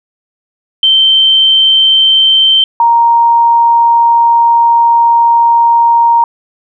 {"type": "tone pair in turn", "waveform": "sine", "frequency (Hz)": [3114, 933.6], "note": ["G7", "A#5"], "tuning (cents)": [-12, 2], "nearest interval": "octave + major sixth", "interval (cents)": 2086, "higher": "first", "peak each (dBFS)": -4, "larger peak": "neither", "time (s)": [[0.83, 2.64], [2.8, 6.24]], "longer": "second", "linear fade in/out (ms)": 2, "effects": []}